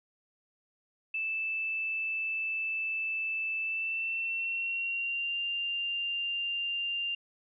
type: tone with pitch glide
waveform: sine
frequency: 2637 to 2791 Hz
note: E7 to F7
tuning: 0 to -2 cents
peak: -30 dBFS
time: 1.14-7.15 s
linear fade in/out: 5 ms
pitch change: +98 cents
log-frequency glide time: 3.61-5.38 s
effects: none